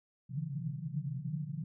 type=band-pass noise; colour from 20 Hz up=white; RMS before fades=-38 dBFS; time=0.29-1.64 s; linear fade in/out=5 ms; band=130 to 170 Hz; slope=96 dB/octave; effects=none